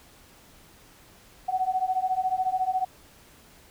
sine beating tone pair, 740 / 754 Hz, F#5 / F#5, 0 / +32 cents, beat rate 14 Hz, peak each -27 / -26 dBFS, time 1.48-2.85 s, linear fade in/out 10 ms, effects pink hiss -54 dBFS RMS until 3.7 s

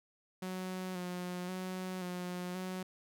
sawtooth tone with vibrato, 182.3 Hz, F#3, 25 cents flat, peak -34 dBFS, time 0.42-2.83 s, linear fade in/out 5 ms, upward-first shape square, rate 0.94 Hz, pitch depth 28 cents each way, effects none

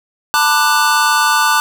square chord, B minor seventh, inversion third, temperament just, 889 / 987.8 / 1185.3 / 1481.6 Hz, A5 / B5 / D6 / F#6, +18 / 0 / +16 / +2 cents, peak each -17 / -21 / -16 / -16 dBFS, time 0.34-1.6 s, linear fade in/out 0 ms, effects none

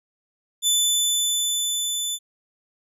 20% pulse tone with level ramp, 3509 Hz, A7, 5 cents flat, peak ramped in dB -11 to -19 dBFS, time 0.62-2.19 s, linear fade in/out 50 ms, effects none

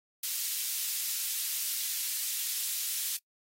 white high-pass noise, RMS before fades -33 dBFS, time 0.23-3.17 s, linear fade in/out 5 ms, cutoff 3200 Hz, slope 12 dB/octave, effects noise-tail reverb RT60 0.1 s tail -22 dB re dry + AAC 48 kbps

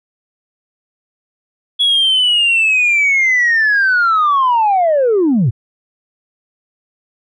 sine linear sweep, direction down, 3379 to 96.6 Hz, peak -8 dBFS, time 1.79-5.51 s, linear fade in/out 20 ms, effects tanh soft clip ceiling -7 dBFS

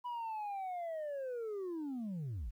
sine linear sweep, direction down, 987.8 to 40.19 Hz, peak -35 dBFS, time 0.04-2.51 s, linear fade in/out 20 ms, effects tanh soft clip ceiling -37 dBFS + 12-bit

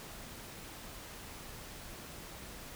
silence, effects pink hiss -48 dBFS RMS until 2.75 s

